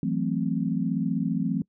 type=chord; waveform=sine; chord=F# half-diminished seventh; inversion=third; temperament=equal; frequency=164.81 / 185 / 220 / 261.6 Hz; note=E3 / F#3 / A3 / C4; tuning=0 / 0 / 0 / 0 cents; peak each=-29 dBFS; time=0.03-1.62 s; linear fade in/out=2 ms; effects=noise-tail reverb RT60 0.1 s tail -25 dB re dry